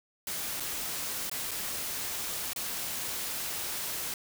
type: noise with dropouts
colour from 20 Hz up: white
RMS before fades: -35 dBFS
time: 0.27-4.14 s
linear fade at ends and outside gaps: 2 ms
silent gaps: 0.6-0.604 / 1.297-1.314 / 1.51-1.514 / 2.533-2.561 s
effects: none